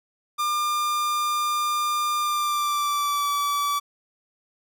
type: tone with pitch glide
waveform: 45% pulse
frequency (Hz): 1200 to 1152.4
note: D6 to D6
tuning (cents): +37 to -33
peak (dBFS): -22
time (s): 0.38-3.8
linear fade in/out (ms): 20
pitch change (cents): -70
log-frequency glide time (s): 2.2-3.29
effects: none